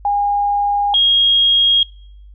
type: tone pair in turn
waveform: sine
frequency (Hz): 814 / 3266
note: G#5 / G#7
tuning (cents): -35 / -30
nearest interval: 2 octaves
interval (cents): 2405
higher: second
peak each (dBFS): -13 / -10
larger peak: second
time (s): 0.05-0.94 / 0.94-1.83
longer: neither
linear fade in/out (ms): 2
effects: noise-tail reverb RT60 0.6 s tail -25 dB re dry + added 50 Hz sine -37 dBFS peak until 2.34 s